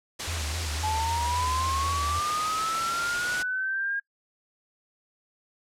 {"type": "low-pass noise", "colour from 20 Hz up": "white", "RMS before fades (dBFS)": -35, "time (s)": [0.19, 3.43], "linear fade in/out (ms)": 10, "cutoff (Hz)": 6900, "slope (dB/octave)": 12}
{"type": "tone with vibrato", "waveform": "sine", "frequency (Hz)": 79, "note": "D#2", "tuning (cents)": 27, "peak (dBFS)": -30, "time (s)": [0.27, 2.2], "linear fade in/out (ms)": 10, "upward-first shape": "sine", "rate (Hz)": 3.8, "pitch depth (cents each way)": 110}
{"type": "linear sweep", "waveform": "sine", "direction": "up", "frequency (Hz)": [853, 1628], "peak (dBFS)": -26, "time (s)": [0.83, 4], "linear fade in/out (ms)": 10}
{"effects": ["noise-tail reverb RT60 0.1 s tail -24 dB re dry", "low-pass 12000 Hz 12 dB/octave"]}